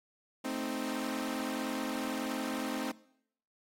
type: chord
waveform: sawtooth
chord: A diminished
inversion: none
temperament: equal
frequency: 220 / 261.6 / 311.1 Hz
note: A3 / C4 / Eb4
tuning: 0 / 0 / 0 cents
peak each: -37 / -32 / -36 dBFS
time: 0.44-2.92 s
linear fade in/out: 10 ms
effects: noise-tail reverb RT60 0.7 s tail -20 dB re dry + AAC 48 kbps